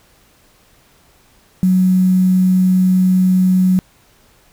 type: tone with quantisation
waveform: sine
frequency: 185 Hz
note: F#3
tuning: in tune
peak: -9 dBFS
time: 1.63-3.79 s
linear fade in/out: 0 ms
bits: 6
effects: pink hiss -52 dBFS RMS until 4.52 s